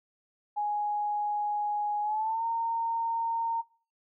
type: tone with pitch glide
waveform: sine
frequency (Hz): 832 to 917.8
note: G#5 to A#5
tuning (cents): +3 to -27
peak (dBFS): -27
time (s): 0.56-3.62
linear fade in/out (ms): 20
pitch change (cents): +170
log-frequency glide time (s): 2.02-2.44
effects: noise-tail reverb RT60 0.4 s tail -21 dB re dry